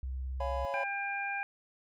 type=tone with vibrato; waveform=sine; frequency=65 Hz; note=C2; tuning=11 cents flat; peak=-34 dBFS; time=0.03-0.65 s; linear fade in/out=0 ms; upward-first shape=triangle; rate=19 Hz; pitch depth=76 cents each way
type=chord; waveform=triangle; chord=C# dominant seventh; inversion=none; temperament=just; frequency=554.4 / 693 / 831.5 / 997.9 Hz; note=C#5 / E#5 / G#5 / B5; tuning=0 / -14 / +2 / +18 cents; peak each=-34 / -38 / -39 / -37 dBFS; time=0.4-0.84 s; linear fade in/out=5 ms
type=harmonic tone; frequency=799 Hz; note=G5; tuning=33 cents sharp; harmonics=1 / 2 / 3; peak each=-37 / -37 / -37 dBFS; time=0.74-1.43 s; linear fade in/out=0 ms
effects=none